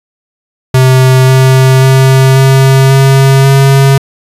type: tone with pitch steps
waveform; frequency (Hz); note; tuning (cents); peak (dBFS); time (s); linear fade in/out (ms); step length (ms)
square; 130 / 131.28 / 132.58 / 133.89 / 135.21 / 136.54; C3 / C3 / C3 / C3 / C#3 / C#3; -11 / +6 / +23 / +40 / -43 / -26; -3; 0.74-3.98; 5; 540
effects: resampled to 32000 Hz